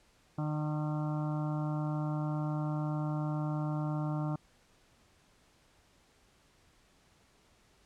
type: harmonic tone with a mistuned harmonic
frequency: 151.5 Hz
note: D#3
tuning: 46 cents flat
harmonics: 1 / 2 / 4 / 5 / 6 / 7 / 8 / 9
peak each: -32 / -38 / -44 / -46 / -48 / -49 / -50 / -51 dBFS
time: 0.38-4.36 s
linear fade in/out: 5 ms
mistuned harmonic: 7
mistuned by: +23 cents
effects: pink hiss -66 dBFS RMS until 7.85 s + low-pass 9000 Hz 12 dB/octave